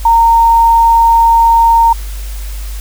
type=tone; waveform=sine; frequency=921 Hz; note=A#5; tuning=21 cents flat; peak=-4 dBFS; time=0.05-1.93 s; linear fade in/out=5 ms; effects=added 50 Hz sine -19 dBFS peak until 2.8 s + white hiss -33 dBFS RMS until 2.8 s